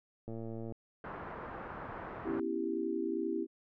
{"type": "click train", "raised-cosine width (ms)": 2, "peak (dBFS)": -30, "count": 51, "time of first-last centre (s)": [0.28, 0.722], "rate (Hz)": 113}
{"type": "low-pass noise", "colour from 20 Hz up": "white", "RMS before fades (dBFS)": -44, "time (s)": [1.04, 2.4], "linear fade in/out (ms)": 2, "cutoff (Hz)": 1400, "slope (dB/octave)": 24}
{"type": "chord", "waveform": "sine", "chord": "C# half-diminished seventh", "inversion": "third", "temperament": "equal", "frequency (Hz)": [246.9, 277.2, 329.6, 392], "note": ["B3", "C#4", "E4", "G4"], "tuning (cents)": [0, 0, 0, 0], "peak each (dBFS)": [-40, -41, -35, -37], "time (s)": [2.24, 3.47], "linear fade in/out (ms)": 50}
{"effects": []}